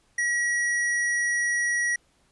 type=tone with hard clipping; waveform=sine; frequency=1916 Hz; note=A#6; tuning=47 cents sharp; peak=-24 dBFS; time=0.18-1.96 s; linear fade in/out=5 ms; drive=15 dB; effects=pink hiss -65 dBFS RMS until 2.31 s + resampled to 24000 Hz